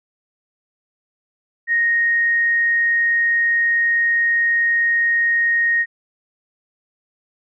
sine tone, 1864.7 Hz, A#6, in tune, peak -14 dBFS, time 1.67-5.86 s, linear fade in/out 50 ms, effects none

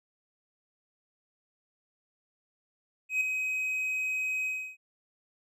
triangle tone with ADSR envelope, 2528 Hz, D#7, 27 cents sharp, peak -21 dBFS, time 3.09-4.77 s, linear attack 120 ms, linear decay 3 ms, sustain -6 dB, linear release 310 ms, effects resampled to 32000 Hz

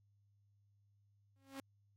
sawtooth tone with exponential growth, 271.2 Hz, C#4, 38 cents flat, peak -39 dBFS, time 1.36-1.6 s, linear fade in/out 2 ms, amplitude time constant 51 ms, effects added 101 Hz sine -70 dBFS peak until 1.96 s + AAC 48 kbps

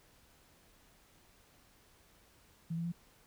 sine tone with pitch steps, 164.81 / 168.08 / 171.41 Hz, E3 / E3 / F3, 0 / +34 / -32 cents, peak -34 dBFS, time 2.7-2.922 s, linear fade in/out 10 ms, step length 74 ms, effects pink hiss -65 dBFS RMS until 3.26 s

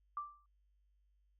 sine tone with exponential decay, 1174.7 Hz, D6, in tune, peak -35 dBFS, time 0.17-0.46 s, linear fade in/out 2 ms, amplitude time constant 62 ms, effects added 50 Hz sine -70 dBFS peak until 1.39 s

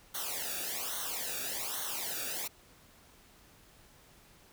white noise with flanger, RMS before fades -37 dBFS, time 0.14-2.48 s, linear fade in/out 10 ms, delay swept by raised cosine 0.4 to 0.98 ms, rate 1.2 Hz, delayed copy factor -0.9, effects pink hiss -60 dBFS RMS until 4.52 s

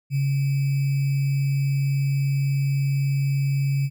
sine tone with sample-and-hold, 138.2 Hz, C#3, 5 cents flat, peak -19 dBFS, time 0.1-3.9 s, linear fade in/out 50 ms, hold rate 2450 Hz, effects none

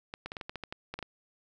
clicks, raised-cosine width 0.3 ms, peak -22 dBFS, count 12, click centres 0.139 / 0.26 / 0.319 / 0.368 / 0.412 / 0.495 / 0.557 / 0.637 / 0.725 / 0.94 / 0.99 / 1.027 s, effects none

